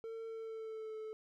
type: tone with pitch glide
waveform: triangle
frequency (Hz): 451.4 to 435.8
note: A4 to A4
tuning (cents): +44 to -17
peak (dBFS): -40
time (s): 0.04-1.13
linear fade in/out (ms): 0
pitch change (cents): -61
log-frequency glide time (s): 0.28-0.96
effects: none